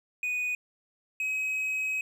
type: tone pair in turn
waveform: triangle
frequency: 2480 / 2542 Hz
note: D#7 / D#7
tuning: -6 / +36 cents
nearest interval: unison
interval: 42 cents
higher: second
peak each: -26 dBFS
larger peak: neither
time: 0.23-0.55 / 1.2-2.01 s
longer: second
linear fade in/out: 2 ms
effects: none